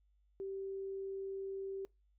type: tone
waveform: sine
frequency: 388.5 Hz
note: G4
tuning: 16 cents flat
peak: -39 dBFS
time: 0.4-1.85 s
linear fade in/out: 0 ms
effects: noise-tail reverb RT60 0.2 s tail -23 dB re dry + added 50 Hz sine -69 dBFS peak until 2.18 s